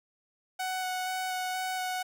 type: tone with vibrato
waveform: sawtooth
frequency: 742 Hz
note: F#5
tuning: 5 cents sharp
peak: -27 dBFS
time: 0.59-2.03 s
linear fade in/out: 10 ms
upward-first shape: square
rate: 2.1 Hz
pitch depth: 8 cents each way
effects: none